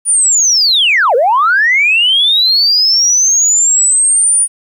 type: linear two-way sweep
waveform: sine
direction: down then up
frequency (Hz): 9630 to 449.1 to 9630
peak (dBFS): -6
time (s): 0.05-4.48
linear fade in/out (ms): 50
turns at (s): 1.15
effects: tanh soft clip ceiling -2 dBFS + 8-bit